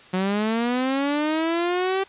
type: linear sweep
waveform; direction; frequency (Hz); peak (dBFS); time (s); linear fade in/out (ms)
sawtooth; up; 181.7 to 390.3; -17; 0.13-2.04; 10
effects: white hiss -48 dBFS RMS until 2.08 s + resampled to 8000 Hz